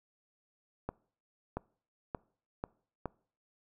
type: accelerating click train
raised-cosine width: 1 ms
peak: -21 dBFS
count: 5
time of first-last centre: 0.89-3.057 s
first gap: 680 ms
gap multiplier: 0.85
effects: noise-tail reverb RT60 0.5 s tail -24 dB re dry